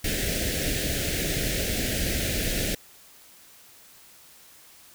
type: band-stop noise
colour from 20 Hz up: pink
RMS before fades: -27 dBFS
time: 0.04-2.75 s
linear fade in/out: 5 ms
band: 670 to 1600 Hz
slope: 48 dB/octave
effects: white hiss -52 dBFS RMS until 4.94 s